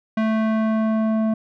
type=tone with low-pass filter sweep; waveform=square; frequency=220 Hz; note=A3; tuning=in tune; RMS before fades=-20 dBFS; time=0.17-1.34 s; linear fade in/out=5 ms; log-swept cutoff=2100 to 750 Hz; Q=0.91; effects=none